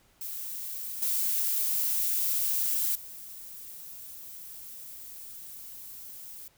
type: noise with level steps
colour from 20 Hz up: violet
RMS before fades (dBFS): -37 / -28 / -44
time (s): 0.21-6.48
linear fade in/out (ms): 2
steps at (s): 1.02 / 2.95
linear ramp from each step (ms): 5
effects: pink hiss -64 dBFS RMS until 6.57 s